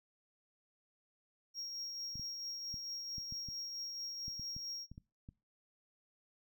triangle tone with tremolo, 5588 Hz, F8, in tune, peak -38 dBFS, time 1.54-4.87 s, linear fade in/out 50 ms, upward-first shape triangle, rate 4.5 Hz, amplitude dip 35%
clicks, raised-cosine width 5 ms, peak -37 dBFS, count 12, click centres 2.156 / 2.196 / 2.742 / 3.182 / 3.324 / 3.487 / 4.281 / 4.396 / 4.565 / 4.916 / 4.979 / 5.289 s
effects noise-tail reverb RT60 0.3 s tail -23 dB re dry

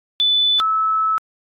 sine tone pair in turn, 3492 / 1302.4 Hz, A7 / E6, -14 / -21 cents, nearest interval octave + perfect fourth, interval 1707 cents, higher first, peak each -13 / -15 dBFS, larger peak first, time 0.2-0.6 / 0.6-1.18 s, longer second, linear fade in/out 0 ms, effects AAC 48 kbps

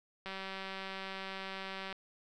click train, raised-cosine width 0.3 ms, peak -26 dBFS, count 321, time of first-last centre 0.26-1.927 s, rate 192 Hz, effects none

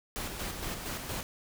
pink noise with tremolo, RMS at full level -36 dBFS, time 0.16-1.23 s, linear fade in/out 0 ms, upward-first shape square, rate 4.3 Hz, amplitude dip 40%, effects none

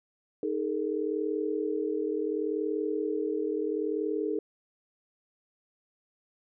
sine chord, D# suspended fourth, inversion none, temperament equal with one note detuned, 311.1 / 415.3 / 456 Hz, D#4 / G#4 / A#4, 0 / 0 / -38 cents, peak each -32 / -31 / -33 dBFS, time 0.43-4.39 s, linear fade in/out 2 ms, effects none

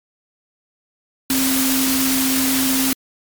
sine tone in noise, 264.7 Hz, C4, 20 cents sharp, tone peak -18 dBFS, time 1.3-2.93 s, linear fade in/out 2 ms, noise white, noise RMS -20 dBFS, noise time 1.3-2.93 s, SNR -1 dB, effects MP3 96 kbps

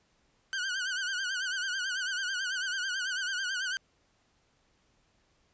sawtooth tone with vibrato, 1515 Hz, F#6, 40 cents sharp, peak -27 dBFS, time 0.53-3.77 s, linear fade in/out 0 ms, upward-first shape sine, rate 9.1 Hz, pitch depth 92 cents each way, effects pink hiss -70 dBFS RMS until 5.53 s + resampled to 16000 Hz

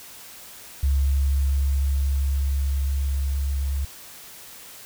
sine tone with level ramp, 68.9 Hz, C#2, 10 cents flat, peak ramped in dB -17 to -22 dBFS, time 0.83-3.85 s, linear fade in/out 5 ms, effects white hiss -43 dBFS RMS until 4.85 s

